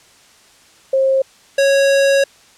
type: tone pair in turn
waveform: sine / square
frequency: 534 / 551.9 Hz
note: C5 / C#5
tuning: +35 / -8 cents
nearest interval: minor second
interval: 57 cents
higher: second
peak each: -11 dBFS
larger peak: neither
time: 0.93-1.22 / 1.58-2.24 s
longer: second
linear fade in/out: 5 ms
effects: white hiss -48 dBFS RMS until 2.57 s + low-pass 8000 Hz 12 dB/octave